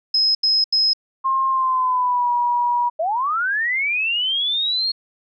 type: tone bursts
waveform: sine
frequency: 5120 Hz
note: D#8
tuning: 49 cents sharp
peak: -14 dBFS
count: 3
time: 0.14-0.934 s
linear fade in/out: 5 ms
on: 210 ms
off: 82 ms
type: tone with pitch glide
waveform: sine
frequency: 1064 to 964.5 Hz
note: C6 to B5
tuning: +29 to -41 cents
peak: -16 dBFS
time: 1.24-2.9 s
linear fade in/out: 20 ms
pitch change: -170 cents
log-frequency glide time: 1.49-2.31 s
type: linear sweep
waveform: sine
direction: up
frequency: 607 to 4315 Hz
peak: -18 dBFS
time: 2.99-4.92 s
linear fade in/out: 10 ms
effects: none